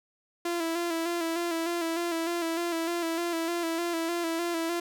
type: tone with vibrato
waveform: sawtooth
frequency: 336.5 Hz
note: E4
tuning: 36 cents sharp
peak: -24 dBFS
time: 0.45-4.8 s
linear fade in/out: 5 ms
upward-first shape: square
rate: 3.3 Hz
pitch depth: 39 cents each way
effects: none